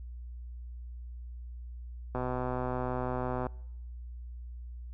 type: click train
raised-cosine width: 1 ms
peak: -20 dBFS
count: 167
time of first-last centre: 2.15-3.467 s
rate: 126 Hz
effects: noise-tail reverb RT60 0.8 s tail -24 dB re dry + added 60 Hz sine -40 dBFS peak until 4.93 s